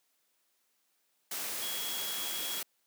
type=tone in noise; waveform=sine; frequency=3323 Hz; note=G#7; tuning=in tune; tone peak=-39 dBFS; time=1.62-2.6 s; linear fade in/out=5 ms; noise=white; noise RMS=-37 dBFS; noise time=1.31-2.63 s; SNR=-5 dB; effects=white hiss -75 dBFS RMS until 2.86 s + high-pass 200 Hz 12 dB/octave